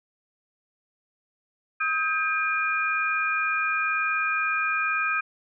sine tone cluster, 1270 / 1589 / 2427 Hz, D#6 / G6 / D#7, +35 / +23 / -44 cents, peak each -27 dBFS, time 1.8-5.21 s, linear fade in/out 10 ms, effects none

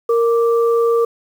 sine tone pair together, 464.2 / 1171.7 Hz, A#4 / D6, -7 / -4 cents, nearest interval octave + major third, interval 1603 cents, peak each -12 / -22 dBFS, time 0.09-1.05 s, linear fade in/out 5 ms, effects 7-bit

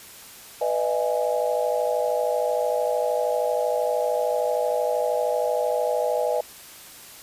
sine chord, E major seventh, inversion second, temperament equal with one note detuned, 493.9 / 606.3 / 659.3 / 830.6 Hz, B4 / D#5 / E5 / G#5, 0 / -45 / 0 / 0 cents, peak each -25 / -25 / -28 / -29 dBFS, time 0.61-6.41 s, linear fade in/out 5 ms, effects white hiss -44 dBFS RMS until 7.22 s + resampled to 32000 Hz

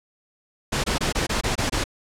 pink noise bursts, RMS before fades -23 dBFS, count 8, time 0.72-1.841 s, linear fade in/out 10 ms, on 120 ms, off 23 ms, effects low-pass 8000 Hz 12 dB/octave

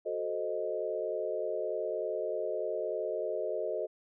sine chord, F# diminished seventh, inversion none, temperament equal, 370 / 440 / 523.3 / 622.3 Hz, F#4 / A4 / C5 / Eb5, 0 / 0 / 0 / 0 cents, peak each -39 / -36 / -38 / -35 dBFS, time 0.05-3.87 s, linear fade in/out 20 ms, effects none

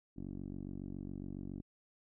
10% pulse tone with low-pass filter, 47.22 Hz, F#1, 36 cents sharp, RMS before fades -44 dBFS, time 0.16-1.62 s, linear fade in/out 20 ms, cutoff 300 Hz, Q 2.1, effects none

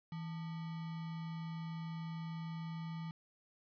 sine tone with sample-and-hold, 163.4 Hz, E3, 15 cents flat, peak -40 dBFS, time 0.12-3.11 s, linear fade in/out 2 ms, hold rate 1050 Hz, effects resampled to 11025 Hz

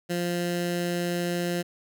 15% pulse tone with notch filter, 174.61 Hz, F3, in tune, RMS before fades -28 dBFS, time 0.09-1.63 s, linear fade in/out 20 ms, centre 920 Hz, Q 1.5, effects none

